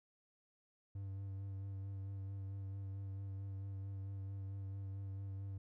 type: tone with vibrato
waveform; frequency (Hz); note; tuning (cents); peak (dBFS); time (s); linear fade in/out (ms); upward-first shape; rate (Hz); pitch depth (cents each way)
triangle; 97.7; G2; -5; -40; 0.95-5.58; 5; sine; 4.5; 20
effects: none